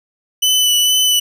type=tone with vibrato; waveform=sawtooth; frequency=2991 Hz; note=F#7; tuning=18 cents sharp; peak=-8 dBFS; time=0.42-1.2 s; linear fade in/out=10 ms; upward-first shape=sine; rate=2.2 Hz; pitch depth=18 cents each way; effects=none